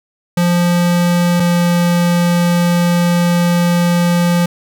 square tone pair in turn, 174.61 / 173.87 Hz, F3 / F3, 0 / -7 cents, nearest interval unison, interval 7 cents, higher first, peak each -11 dBFS, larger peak neither, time 0.37-1.4 / 1.4-4.46 s, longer second, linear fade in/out 5 ms, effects none

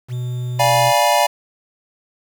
triangle tone, 124 Hz, B2, 7 cents sharp, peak -19 dBFS, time 0.08-0.93 s, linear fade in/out 50 ms
square chord, D diminished seventh, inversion none, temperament equal with one note detuned, 587.3 / 698.5 / 830.6 / 965.8 Hz, D5 / F5 / Ab5 / Cb6, 0 / 0 / 0 / -39 cents, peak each -19 dBFS, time 0.59-1.27 s, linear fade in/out 10 ms
effects 7-bit

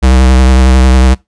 square tone with vibrato, 64.4 Hz, C2, 27 cents flat, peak -4 dBFS, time 0.02-1.15 s, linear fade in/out 20 ms, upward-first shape sine, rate 11 Hz, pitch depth 33 cents each way, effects noise-tail reverb RT60 0.2 s tail -22 dB re dry + resampled to 22050 Hz

